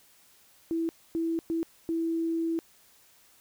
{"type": "tone bursts at uneven times", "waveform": "sine", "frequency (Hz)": 329.6, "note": "E4", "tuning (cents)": 0, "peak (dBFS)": -26, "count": 4, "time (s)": [[0.71, 0.89], [1.15, 1.39], [1.5, 1.63], [1.89, 2.59]], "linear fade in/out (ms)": 0, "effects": ["white hiss -60 dBFS RMS until 3.4 s"]}